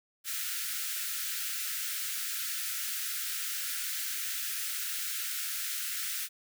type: high-pass noise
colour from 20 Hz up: white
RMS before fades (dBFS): -35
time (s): 0.24-6.29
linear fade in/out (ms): 50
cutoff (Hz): 1300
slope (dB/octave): 96
effects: none